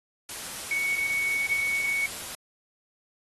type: tone in noise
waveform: sine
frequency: 2227 Hz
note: C#7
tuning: 7 cents sharp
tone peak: -24 dBFS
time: 0.71-2.06 s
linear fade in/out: 2 ms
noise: white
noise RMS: -37 dBFS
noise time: 0.29-2.35 s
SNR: +10 dB
effects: AAC 32 kbps